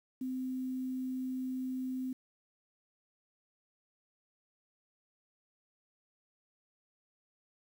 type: tone with quantisation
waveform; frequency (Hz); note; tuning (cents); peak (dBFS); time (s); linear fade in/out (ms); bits
sine; 257.5; C4; -28; -34; 0.21-2.13; 5; 10
effects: none